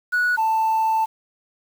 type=tone pair in turn; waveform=sine; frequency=1467 / 885.7 Hz; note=F#6 / A5; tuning=-15 / +11 cents; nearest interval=major sixth; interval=874 cents; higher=first; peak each=-15 dBFS; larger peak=neither; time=0.12-0.37 / 0.37-1.06 s; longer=second; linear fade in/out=20 ms; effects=tanh soft clip ceiling -15 dBFS + 7-bit